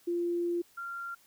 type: tone pair in turn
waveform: sine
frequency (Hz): 345.9 / 1383.6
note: F4 / F6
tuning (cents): -17 / -17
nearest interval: 2 octaves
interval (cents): 2400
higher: second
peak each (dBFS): -28 / -36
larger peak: first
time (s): 0.07-0.62 / 0.77-1.15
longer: first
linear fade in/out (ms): 10
effects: white hiss -63 dBFS RMS until 1.26 s